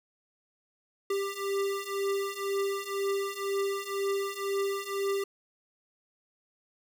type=beating tone pair; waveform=square; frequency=394.4 / 396.4 Hz; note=G4 / G4; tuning=+11 / +19 cents; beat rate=2 Hz; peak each=-34 / -32 dBFS; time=1.1-5.24 s; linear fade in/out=5 ms; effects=none